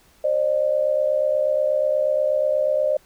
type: tone pair together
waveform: sine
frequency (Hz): 534.7 / 603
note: C5 / D5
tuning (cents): +37 / +46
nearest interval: major second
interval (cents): 209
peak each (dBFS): -22 / -19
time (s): 0.24-2.97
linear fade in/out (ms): 5
effects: pink hiss -56 dBFS RMS until 3.05 s